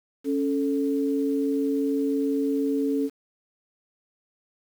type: tone pair together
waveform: sine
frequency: 277.2 / 440 Hz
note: C#4 / A4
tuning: 0 / 0 cents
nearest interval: minor sixth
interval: 800 cents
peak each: -23 / -27 dBFS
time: 0.24-3.1 s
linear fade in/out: 50 ms
effects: 8-bit